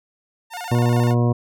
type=tone with vibrato; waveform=sawtooth; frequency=806 Hz; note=G5; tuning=48 cents sharp; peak=-25 dBFS; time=0.5-1.15 s; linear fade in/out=50 ms; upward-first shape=square; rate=14 Hz; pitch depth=200 cents each way
type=harmonic tone; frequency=120 Hz; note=B2; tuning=49 cents flat; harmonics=1 / 2 / 3 / 4 / 5 / 6 / 8 / 9; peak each=-16 / -22 / -26 / -28 / -30 / -32 / -34 / -35 dBFS; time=0.71-1.33 s; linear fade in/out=10 ms
effects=none